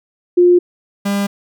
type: tone pair in turn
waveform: sine / 45% pulse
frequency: 354.2 / 200.6 Hz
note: F4 / G3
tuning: +24 / +40 cents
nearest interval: minor seventh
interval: 984 cents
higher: first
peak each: -6 / -15 dBFS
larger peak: first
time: 0.37-0.59 / 1.05-1.27 s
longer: neither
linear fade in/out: 10 ms
effects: none